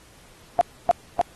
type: tone bursts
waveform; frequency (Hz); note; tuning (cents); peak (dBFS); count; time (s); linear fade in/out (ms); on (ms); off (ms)
sine; 698.5; F5; 0; -12; 3; 0.59-1.213; 0; 21; 280
effects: pink hiss -52 dBFS RMS until 1.35 s + AAC 32 kbps